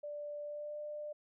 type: tone with pitch glide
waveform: sine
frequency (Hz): 588 to 596.6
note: D5 to D5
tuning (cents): +2 to +27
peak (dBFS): -40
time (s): 0.03-1.13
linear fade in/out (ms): 10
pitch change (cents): +25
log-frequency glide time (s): 0.43-0.78
effects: none